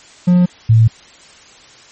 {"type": "tone pair in turn", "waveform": ["triangle", "sine"], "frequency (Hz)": [178.4, 112.38], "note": ["F3", "A2"], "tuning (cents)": [37, 37], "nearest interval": "minor sixth", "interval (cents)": 800, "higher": "first", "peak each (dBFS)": -5, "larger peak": "neither", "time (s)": [[0.27, 0.46], [0.69, 0.88]], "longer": "neither", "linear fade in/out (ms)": 10, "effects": ["white hiss -42 dBFS RMS until 1.91 s", "MP3 32 kbps"]}